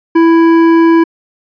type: tone with hard clipping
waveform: sine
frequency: 330.8 Hz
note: E4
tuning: 6 cents sharp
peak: -6 dBFS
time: 0.15-1.04 s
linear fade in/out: 10 ms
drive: 11 dB
effects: resampled to 11025 Hz